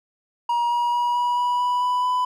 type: tone with pitch steps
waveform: triangle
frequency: 951 / 957.6 / 964.3 / 971 / 977.7 / 984.5 / 991.4 / 998.3 Hz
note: A#5 / A#5 / B5 / B5 / B5 / B5 / B5 / B5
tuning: +34 / +46 / -42 / -30 / -18 / -6 / +6 / +18 cents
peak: -17 dBFS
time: 0.49-2.25 s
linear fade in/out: 5 ms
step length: 220 ms
effects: none